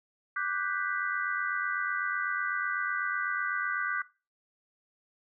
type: chord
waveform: sine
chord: G major seventh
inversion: second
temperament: equal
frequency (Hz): 1174.7 / 1480 / 1568 / 1975.5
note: D6 / F#6 / G6 / B6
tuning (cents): 0 / 0 / 0 / 0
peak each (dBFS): -35 / -33 / -34 / -38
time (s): 0.36-4.02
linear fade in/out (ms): 5
effects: noise-tail reverb RT60 0.3 s tail -18 dB re dry